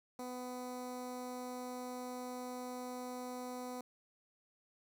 15% pulse tone with notch filter, 250 Hz, B3, 21 cents sharp, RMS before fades -44 dBFS, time 0.19-3.81 s, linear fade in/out 2 ms, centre 2800 Hz, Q 1, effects none

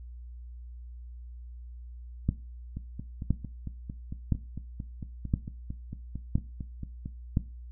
two click trains, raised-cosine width 5 ms, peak -24 / -12 dBFS, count 20 / 6, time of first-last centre 2.77-7.059 / 2.29-7.371 s, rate 4.43 / 0.984 Hz, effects noise-tail reverb RT60 0.3 s tail -17 dB re dry + added 60 Hz sine -41 dBFS peak until 7.71 s

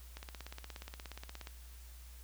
click train, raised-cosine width 0.2 ms, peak -28 dBFS, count 23, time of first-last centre 0.17-1.472 s, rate 16.9 Hz, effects added 60 Hz sine -50 dBFS peak until 2.23 s + white hiss -60 dBFS RMS until 2.23 s

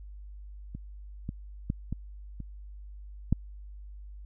clicks, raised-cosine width 5 ms, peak -26 / -21 / -16 / -20 / -27 / -11 dBFS, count 6, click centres 0.75 / 1.291 / 1.701 / 1.926 / 2.403 / 3.326 s, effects added 50 Hz sine -42 dBFS peak until 4.25 s

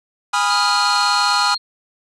45% pulse chord, F half-diminished seventh, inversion first, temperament equal with one note detuned, 820.1 / 987.8 / 1244.5 / 1396.9 Hz, Ab5 / Cb6 / Eb6 / F6, -22 / 0 / 0 / 0 cents, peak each -21 dBFS, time 0.33-1.55 s, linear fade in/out 10 ms
sine tone, 4230 Hz, C8, 18 cents sharp, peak -20 dBFS, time 0.49-1.58 s, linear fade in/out 20 ms
effects resampled to 22050 Hz

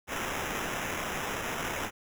blue noise with sample-and-hold, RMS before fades -34 dBFS, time 0.07-1.91 s, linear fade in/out 50 ms, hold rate 4410 Hz, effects none

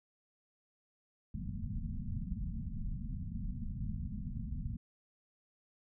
pink low-pass noise, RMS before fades -39 dBFS, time 1.34-4.77 s, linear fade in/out 5 ms, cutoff 240 Hz, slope 96 dB/octave, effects none

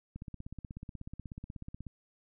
click train, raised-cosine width 5 ms, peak -30 dBFS, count 29, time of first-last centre 0.16-1.867 s, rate 16.4 Hz, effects none

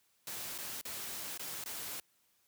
white noise with dropouts, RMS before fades -42 dBFS, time 0.27-2 s, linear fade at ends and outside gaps 2 ms, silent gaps 0.58-0.585 / 0.813-0.852 / 1.376-1.394 / 1.64-1.659 s, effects white hiss -73 dBFS RMS until 2.47 s + high-pass 60 Hz 12 dB/octave

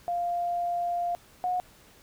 sine tone pair in turn, 698 / 725.7 Hz, F5 / F#5, -1 / -34 cents, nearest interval minor second, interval 67 cents, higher second, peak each -26 / -25 dBFS, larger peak second, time 0.08-1.15 / 1.44-1.6 s, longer first, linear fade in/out 0 ms, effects pink hiss -56 dBFS RMS until 2.02 s

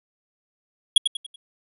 square tone with echo, 3322 Hz, G#7, in tune, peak -10 dBFS, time 0.96-0.98 s, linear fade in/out 5 ms, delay 95 ms, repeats 4, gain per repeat -8 dB, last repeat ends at 1.36 s, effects resampled to 32000 Hz

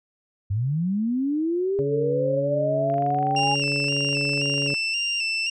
sine linear sweep, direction up, 93 to 830.6 Hz, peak -21 dBFS, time 0.5-3.55 s, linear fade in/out 10 ms
harmonic tone, 141.6 Hz, C#3, 37 cents sharp, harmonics 1 / 2 / 3 / 4, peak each -28 / -31 / -33 / -34 dBFS, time 1.79-4.74 s, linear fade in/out 0 ms
click train, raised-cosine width 0.5 ms, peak -27 dBFS, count 46, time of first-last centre 2.9-4.744 s, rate 24.4 Hz
30% pulse tone with vibrato, 2725 Hz, F7, 43 cents flat, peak -20 dBFS, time 3.36-5.5 s, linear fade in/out 5 ms, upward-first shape square, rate 1.9 Hz, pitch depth 39 cents each way
effects resampled to 22050 Hz

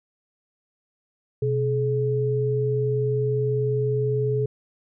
sine tone pair together, 126.74 / 425.4 Hz, B2 / G#4, +45 / +42 cents, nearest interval octave + major sixth, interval 2097 cents, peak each -23 dBFS, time 1.42-4.46 s, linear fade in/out 5 ms, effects none

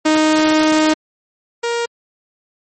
sawtooth tone pair in turn, 310.7 / 470.2 Hz, D#4 / A#4, -2 / +15 cents, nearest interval perfect fifth, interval 717 cents, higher second, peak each -7 / -13 dBFS, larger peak first, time 0.05-0.94 / 1.63-1.86 s, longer first, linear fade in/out 10 ms, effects MP3 32 kbps

